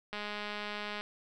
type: click train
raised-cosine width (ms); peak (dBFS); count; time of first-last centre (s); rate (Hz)
0.3; -23; 184; 0.13-1.01; 208
effects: none